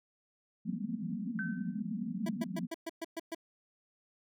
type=band-pass noise; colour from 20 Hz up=pink; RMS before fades=-37 dBFS; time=0.65-2.67 s; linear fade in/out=20 ms; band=170 to 250 Hz; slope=96 dB/octave
type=tone with exponential decay; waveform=sine; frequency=1536 Hz; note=G6; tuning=36 cents flat; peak=-33 dBFS; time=1.39-1.8 s; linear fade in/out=1 ms; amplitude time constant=89 ms
type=tone bursts; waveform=25% pulse; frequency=329.6 Hz; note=E4; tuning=in tune; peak=-32 dBFS; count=8; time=2.26-3.348 s; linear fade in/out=5 ms; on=31 ms; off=120 ms
effects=none